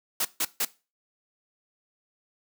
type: noise bursts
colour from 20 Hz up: white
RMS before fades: -26 dBFS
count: 3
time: 0.2-0.65 s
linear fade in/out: 5 ms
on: 50 ms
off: 150 ms
effects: noise-tail reverb RT60 0.3 s tail -19 dB re dry + high-pass 200 Hz 12 dB/octave